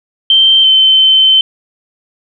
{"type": "tone pair in turn", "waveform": "sine", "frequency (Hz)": [3128, 3081], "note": ["G7", "G7"], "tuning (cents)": [-4, -31], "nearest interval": "unison", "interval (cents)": 27, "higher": "first", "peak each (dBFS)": -4, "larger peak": "neither", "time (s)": [[0.3, 0.64], [0.64, 1.41]], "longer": "second", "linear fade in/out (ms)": 2, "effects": []}